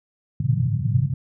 pink band-pass noise, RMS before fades -21 dBFS, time 0.4-1.14 s, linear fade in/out 5 ms, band 110 to 150 Hz, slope 48 dB/octave, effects none

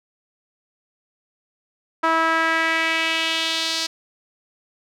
sawtooth tone with band-pass filter sweep, 325.4 Hz, E4, 22 cents flat, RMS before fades -21 dBFS, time 2.03-3.87 s, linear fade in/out 10 ms, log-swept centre 1200 to 4700 Hz, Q 2.3, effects none

